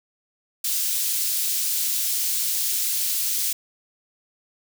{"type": "high-pass noise", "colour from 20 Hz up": "white", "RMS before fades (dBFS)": -24, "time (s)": [0.64, 3.53], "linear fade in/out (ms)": 5, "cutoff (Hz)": 4000, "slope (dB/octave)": 12, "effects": []}